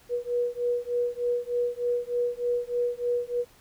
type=beating tone pair; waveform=sine; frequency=482.7 / 486 Hz; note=B4 / B4; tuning=-40 / -28 cents; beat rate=3.3 Hz; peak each=-28 dBFS; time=0.09-3.45 s; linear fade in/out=50 ms; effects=pink hiss -57 dBFS RMS until 3.6 s